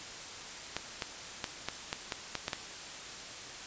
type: clicks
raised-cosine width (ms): 0.2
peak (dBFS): -15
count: 9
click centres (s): 0.766 / 1.022 / 1.442 / 1.686 / 1.929 / 2.122 / 2.353 / 2.481 / 2.532
effects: white hiss -44 dBFS RMS until 3.66 s + resampled to 16000 Hz